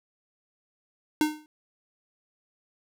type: tone with exponential decay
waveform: square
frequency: 305.1 Hz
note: D#4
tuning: 34 cents flat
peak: -18 dBFS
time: 1.21-1.46 s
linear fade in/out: 1 ms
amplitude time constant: 53 ms
effects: none